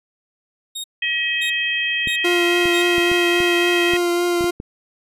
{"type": "tone bursts", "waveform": "sawtooth", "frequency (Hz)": 3729, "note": "A#7", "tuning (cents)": 0, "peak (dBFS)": -23, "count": 4, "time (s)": [0.75, 2.824], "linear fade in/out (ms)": 10, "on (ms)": 91, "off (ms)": 570}
{"type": "harmonic tone", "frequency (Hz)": 637, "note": "D#5", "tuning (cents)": 41, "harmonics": [3, 4, 5], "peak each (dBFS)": [-23, -22, -24], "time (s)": [1.02, 3.97], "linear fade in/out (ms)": 5}
{"type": "clicks", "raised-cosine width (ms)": 3, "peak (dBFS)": -17, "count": 9, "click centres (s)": [2.073, 2.656, 2.982, 3.116, 3.404, 3.936, 4.409, 4.442, 4.601]}
{"type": "tone with vibrato", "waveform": "40% pulse", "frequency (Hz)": 349.2, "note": "F4", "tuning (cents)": 0, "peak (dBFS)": -16, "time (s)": [2.24, 4.51], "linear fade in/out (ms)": 10, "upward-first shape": "triangle", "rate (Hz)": 3.6, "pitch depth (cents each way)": 16}
{"effects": ["resampled to 32000 Hz"]}